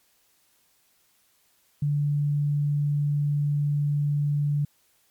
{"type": "tone", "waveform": "sine", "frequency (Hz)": 145.6, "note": "D3", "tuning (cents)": -15, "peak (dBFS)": -21, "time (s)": [1.82, 4.65], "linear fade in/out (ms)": 5, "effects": ["white hiss -65 dBFS RMS until 5.1 s", "MP3 96 kbps"]}